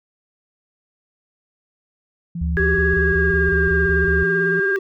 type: tone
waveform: sine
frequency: 170 Hz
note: F3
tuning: 46 cents flat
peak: -24 dBFS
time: 2.35-4.6 s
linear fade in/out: 5 ms
type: tone bursts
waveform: sine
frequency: 73.42 Hz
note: D2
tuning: in tune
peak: -19 dBFS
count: 10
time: 2.41-4.235 s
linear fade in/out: 5 ms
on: 160 ms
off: 25 ms
type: tone with pitch glide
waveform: sine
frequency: 1661.2 to 1608.3 Hz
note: G#6 to G6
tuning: 0 to +44 cents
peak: -18 dBFS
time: 2.57-4.76 s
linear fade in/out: 0 ms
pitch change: -56 cents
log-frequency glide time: 2.86-3.59 s
type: tone with vibrato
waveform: triangle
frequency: 389.3 Hz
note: G4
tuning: 12 cents flat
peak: -18 dBFS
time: 2.57-4.79 s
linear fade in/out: 5 ms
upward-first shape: sine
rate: 18 Hz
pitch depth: 49 cents each way
effects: none